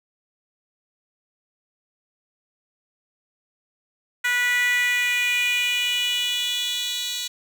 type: tone with high-pass filter sweep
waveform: 10% pulse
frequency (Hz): 489.3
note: B4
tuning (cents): -16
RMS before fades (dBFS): -23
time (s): 4.24-7.28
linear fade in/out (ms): 10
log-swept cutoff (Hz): 1700 to 4200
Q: 4.6
effects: none